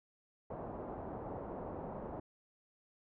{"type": "low-pass noise", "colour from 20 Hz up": "white", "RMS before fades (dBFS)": -44, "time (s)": [0.5, 2.2], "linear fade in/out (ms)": 5, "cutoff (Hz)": 830, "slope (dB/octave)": 24, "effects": []}